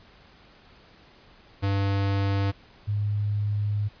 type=tone pair in turn; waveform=square / sine; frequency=98.9 / 103.6 Hz; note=G2 / G#2; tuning=+16 / -4 cents; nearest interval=minor second; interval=80 cents; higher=second; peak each=-23 dBFS; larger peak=neither; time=1.62-2.52 / 2.87-3.89 s; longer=second; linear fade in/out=20 ms; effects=pink hiss -54 dBFS RMS until 4 s + resampled to 11025 Hz